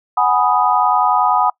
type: chord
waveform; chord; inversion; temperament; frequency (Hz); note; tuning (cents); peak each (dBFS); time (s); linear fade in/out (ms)
sine; G# minor seventh; third; equal; 740 / 830.6 / 987.8 / 1244.5; F#5 / G#5 / B5 / D#6; 0 / 0 / 0 / 0; -17; 0.17-1.5; 5
effects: noise-tail reverb RT60 0.1 s tail -24 dB re dry